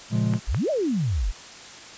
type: chord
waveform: triangle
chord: Bb minor seventh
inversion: none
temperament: just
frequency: 116.54 / 139.85 / 174.81 / 209.8 Hz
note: Bb2 / Db3 / F3 / Ab3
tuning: 0 / +16 / +2 / +18 cents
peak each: -21 / -27 / -26 / -23 dBFS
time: 0.1-0.4 s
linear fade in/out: 50 ms
type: clicks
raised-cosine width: 0.5 ms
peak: -17 / -16 dBFS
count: 2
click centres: 0.337 / 0.546 s
type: exponential two-way sweep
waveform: sine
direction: up then down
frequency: 37.96 to 659.3 to 37.96 Hz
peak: -21 dBFS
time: 0.47-1.32 s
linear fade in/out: 20 ms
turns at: 0.7 s
effects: white hiss -42 dBFS RMS until 1.97 s + resampled to 16000 Hz